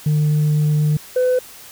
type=tone pair in turn; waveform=sine; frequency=150.7 / 504.7 Hz; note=D3 / B4; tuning=+45 / +38 cents; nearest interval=octave + major sixth; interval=2093 cents; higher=second; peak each=-11 dBFS; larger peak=neither; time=0.06-0.97 / 1.16-1.39 s; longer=first; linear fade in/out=5 ms; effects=tanh soft clip ceiling -12 dBFS + white hiss -40 dBFS RMS until 1.71 s